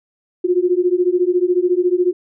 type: beating tone pair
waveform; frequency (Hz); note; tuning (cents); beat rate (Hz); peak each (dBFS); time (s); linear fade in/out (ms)
sine; 351.8 / 365.8; F4 / F#4; +13 / -20; 14; -16 / -16; 0.44-2.13; 10
effects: none